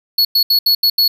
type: tone bursts at uneven times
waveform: square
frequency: 4378 Hz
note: C#8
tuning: 22 cents flat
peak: -10 dBFS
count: 6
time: 0.18-0.25 / 0.35-0.43 / 0.5-0.59 / 0.66-0.75 / 0.83-0.9 / 0.98-1.08 s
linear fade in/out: 5 ms
effects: 8-bit